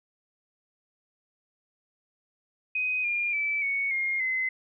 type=tone with pitch steps; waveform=sine; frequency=2508 / 2409 / 2313 / 2222 / 2133 / 2049 Hz; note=D#7 / D7 / D7 / C#7 / C7 / C7; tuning=+13 / +43 / -27 / +4 / +33 / -37 cents; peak=-25 dBFS; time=2.75-4.49 s; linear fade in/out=5 ms; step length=290 ms; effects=none